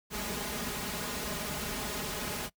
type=noise with comb filter; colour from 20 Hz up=pink; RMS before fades=-35 dBFS; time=0.1-2.5 s; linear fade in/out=50 ms; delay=4.8 ms; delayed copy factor=+0.7; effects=noise-tail reverb RT60 0.1 s tail -22 dB re dry + high-pass 60 Hz 12 dB/octave